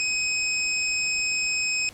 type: tone cluster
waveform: sine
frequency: 2528 / 5260 / 7460 Hz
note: D#7 / E8 / A#8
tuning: +27 / -5 / 0 cents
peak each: -25 / -29 / -30 dBFS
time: 0-1.89 s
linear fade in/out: 0 ms
effects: pink hiss -48 dBFS RMS until 1.93 s + low-pass 12000 Hz 12 dB/octave